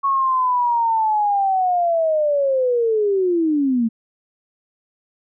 sine linear sweep, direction down, 1108.7 to 219.9 Hz, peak -15 dBFS, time 0.03-3.89 s, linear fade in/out 20 ms, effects none

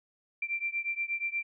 sine beating tone pair, 2353 / 2361.4 Hz, D7 / D7, +3 / +9 cents, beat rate 8.4 Hz, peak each -33 / -34 dBFS, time 0.42-1.43 s, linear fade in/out 5 ms, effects none

